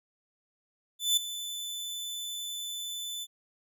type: tone with ADSR envelope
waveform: sawtooth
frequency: 3509 Hz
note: A7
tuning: 5 cents flat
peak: -18 dBFS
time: 0.99-3.27 s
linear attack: 180 ms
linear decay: 6 ms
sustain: -14 dB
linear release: 45 ms
effects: none